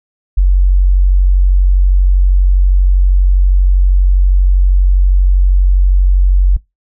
sine tone, 46.25 Hz, F#1, in tune, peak -5 dBFS, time 0.37-6.57 s, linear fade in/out 10 ms, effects noise-tail reverb RT60 0.2 s tail -23 dB re dry

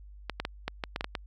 clicks, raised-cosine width 0.3 ms, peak -15 dBFS, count 9, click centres 0.297 / 0.4 / 0.451 / 0.68 / 0.838 / 0.961 / 1.009 / 1.044 / 1.152 s, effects added 50 Hz sine -46 dBFS peak until 1.26 s

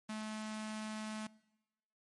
sawtooth tone with notch filter, 216 Hz, A3, 32 cents flat, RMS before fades -42 dBFS, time 0.09-1.27 s, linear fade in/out 5 ms, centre 440 Hz, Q 1.3, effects noise-tail reverb RT60 1.0 s tail -22 dB re dry + MP3 48 kbps

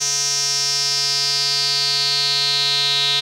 square tone with band-pass filter sweep, 141.7 Hz, C#3, 38 cents sharp, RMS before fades -19 dBFS, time 0-3.21 s, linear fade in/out 20 ms, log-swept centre 5900 to 3800 Hz, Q 6.8, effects none

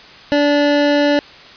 square tone pair together, 290 / 580 Hz, D4 / D5, -22 / -22 cents, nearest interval octave, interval 1200 cents, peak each -15 dBFS, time 0.32-1.19 s, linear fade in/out 0 ms, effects white hiss -39 dBFS RMS until 1.56 s + resampled to 11025 Hz

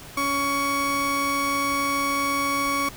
30% pulse tone pair together, 280 / 1120 Hz, C#4 / C#6, +18 / +18 cents, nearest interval 2 octaves, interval 2400 cents, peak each -26 / -21 dBFS, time 0.17-2.89 s, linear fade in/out 5 ms, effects added 115 Hz sine -50 dBFS peak until 2.96 s + pink hiss -42 dBFS RMS until 2.96 s

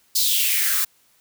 blue noise with high-pass filter sweep, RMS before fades -20 dBFS, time 0.15-0.85 s, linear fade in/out 10 ms, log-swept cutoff 4600 to 1200 Hz, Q 4.4, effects white hiss -60 dBFS RMS until 1.2 s

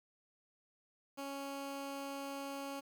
15% pulse tone, 277.2 Hz, C#4, in tune, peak -35 dBFS, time 1.17-2.81 s, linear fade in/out 20 ms, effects 11-bit

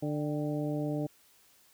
harmonic tone with a mistuned harmonic, 148.6 Hz, D3, 21 cents sharp, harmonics 1 / 2 / 3 / 4 / 5, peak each -34 / -33 / -40 / -38 / -46 dBFS, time 0.02-1.07 s, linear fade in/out 10 ms, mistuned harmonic 5, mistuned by +77 cents, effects white hiss -63 dBFS RMS until 1.73 s

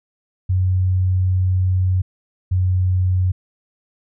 sine tone pair in turn, 92.5 / 91.98 Hz, F#2 / F#2, 0 / -10 cents, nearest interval unison, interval 10 cents, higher first, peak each -14 dBFS, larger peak neither, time 0.49-2.02 / 2.51-3.32 s, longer first, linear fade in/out 10 ms, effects none

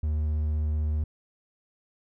triangle tone, 76.3 Hz, D#2, 33 cents flat, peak -22 dBFS, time 0.03-1.04 s, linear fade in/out 5 ms, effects none

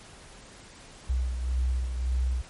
sine beating tone pair, 62.8 / 64.6 Hz, B1 / C2, +30 / -21 cents, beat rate 1.8 Hz, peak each -25 / -34 dBFS, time 1.09-2.42 s, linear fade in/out 10 ms, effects pink hiss -49 dBFS RMS until 2.49 s + MP3 48 kbps

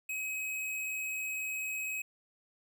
square tone, 2543 Hz, D#7, 37 cents sharp, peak -35 dBFS, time 0.09-2.02 s, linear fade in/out 5 ms, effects none

